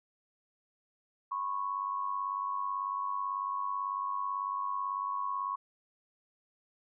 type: tone pair together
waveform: sine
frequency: 1002 / 1100.1 Hz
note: B5 / C#6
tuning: +25 / -14 cents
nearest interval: major second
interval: 161 cents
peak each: -37 / -33 dBFS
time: 1.31-5.56 s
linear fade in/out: 10 ms
effects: none